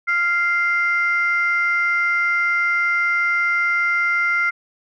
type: tone pair together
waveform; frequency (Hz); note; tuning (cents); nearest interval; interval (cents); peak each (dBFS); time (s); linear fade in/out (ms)
sine; 1394.2 / 2089; F6 / C7; -3 / -3; perfect fifth; 700; -18; 0.07-4.51; 20
effects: tanh soft clip ceiling -10 dBFS